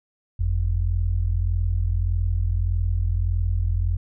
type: tone pair together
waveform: sine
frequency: 46.83 / 88.5 Hz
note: F#1 / F2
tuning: +22 / +23 cents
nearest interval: major seventh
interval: 1101 cents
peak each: -22 dBFS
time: 0.39-3.97 s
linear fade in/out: 10 ms
effects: none